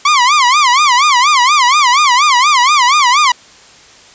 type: tone with vibrato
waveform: sawtooth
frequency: 1086 Hz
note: C#6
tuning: 36 cents flat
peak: -3 dBFS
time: 0.05-3.32 s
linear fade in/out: 5 ms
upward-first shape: sine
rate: 4.2 Hz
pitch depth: 210 cents each way
effects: white hiss -40 dBFS RMS until 4.14 s + resampled to 16000 Hz